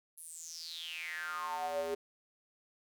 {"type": "tone with high-pass filter sweep", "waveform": "square", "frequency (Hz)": 82.41, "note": "E2", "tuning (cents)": 0, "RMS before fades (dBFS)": -40, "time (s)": [0.17, 1.95], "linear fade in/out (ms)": 10, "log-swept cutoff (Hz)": [11000, 420], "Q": 8.6, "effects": []}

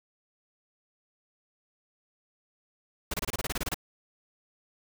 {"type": "noise bursts", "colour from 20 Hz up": "pink", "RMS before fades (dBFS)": -31, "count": 12, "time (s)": [3.11, 3.744], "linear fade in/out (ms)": 5, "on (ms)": 29, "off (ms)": 26, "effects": []}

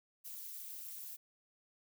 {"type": "noise with amplitude modulation", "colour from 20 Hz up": "violet", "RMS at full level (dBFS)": -43, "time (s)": [0.24, 1.17], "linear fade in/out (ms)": 20, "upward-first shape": "sine", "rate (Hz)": 233, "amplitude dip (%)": 95, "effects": []}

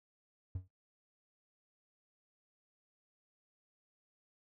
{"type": "tone with exponential decay", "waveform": "triangle", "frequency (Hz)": 92.5, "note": "F#2", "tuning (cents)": 0, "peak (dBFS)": -32, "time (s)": [0.55, 0.68], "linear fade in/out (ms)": 5, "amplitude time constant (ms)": 28, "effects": ["noise-tail reverb RT60 0.2 s tail -18 dB re dry"]}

